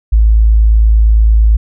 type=tone; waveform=sine; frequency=54.4 Hz; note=A1; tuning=19 cents flat; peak=-4 dBFS; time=0.12-1.57 s; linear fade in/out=10 ms; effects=none